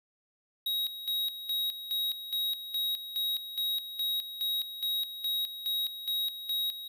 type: tone with tremolo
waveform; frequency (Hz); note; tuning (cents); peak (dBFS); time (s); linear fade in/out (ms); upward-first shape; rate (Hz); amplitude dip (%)
square; 3804; A#7; +34; -29; 0.66-6.88; 5; square; 2.4; 70
effects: none